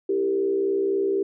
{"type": "tone with frequency modulation", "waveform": "sine", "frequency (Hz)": 392, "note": "G4", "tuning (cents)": 0, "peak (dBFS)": -20, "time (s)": [0.09, 1.23], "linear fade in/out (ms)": 5, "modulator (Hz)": 63.8, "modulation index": 0.73, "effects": []}